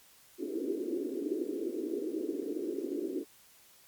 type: band-pass noise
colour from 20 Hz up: white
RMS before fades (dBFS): -35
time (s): 0.38-3.25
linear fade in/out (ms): 50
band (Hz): 280 to 410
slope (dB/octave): 48
effects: white hiss -60 dBFS RMS until 3.87 s + MP3 96 kbps